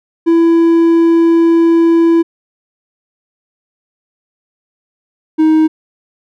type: tone pair in turn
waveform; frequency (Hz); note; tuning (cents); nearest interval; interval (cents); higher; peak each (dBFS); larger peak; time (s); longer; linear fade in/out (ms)
triangle; 333.2 / 314.5; E4 / D#4; +19 / +19; minor second; 100; first; -4; neither; 0.26-2.23 / 5.38-5.68; first; 20
effects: none